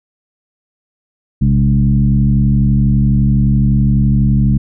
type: tone with frequency modulation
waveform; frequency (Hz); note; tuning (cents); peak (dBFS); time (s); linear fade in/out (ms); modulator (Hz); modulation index
sine; 131.6; C3; +10; -8; 1.41-4.58; 10; 71.9; 1.2
effects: none